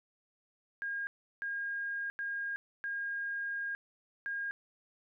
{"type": "tone bursts at uneven times", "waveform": "sine", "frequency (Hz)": 1622, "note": "G#6", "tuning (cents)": -41, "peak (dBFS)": -34, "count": 5, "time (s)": [[0.82, 1.07], [1.42, 2.1], [2.19, 2.56], [2.84, 3.75], [4.26, 4.51]], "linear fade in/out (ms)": 0, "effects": []}